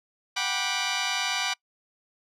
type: chord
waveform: 10% pulse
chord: G major seventh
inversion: third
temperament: just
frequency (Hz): 735 / 784 / 980 / 1176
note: F#5 / G5 / B5 / D6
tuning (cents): -12 / 0 / -14 / +2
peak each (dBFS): -24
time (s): 0.36-1.54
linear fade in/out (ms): 10
effects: noise-tail reverb RT60 0.1 s tail -25 dB re dry + low-pass 7000 Hz 12 dB/octave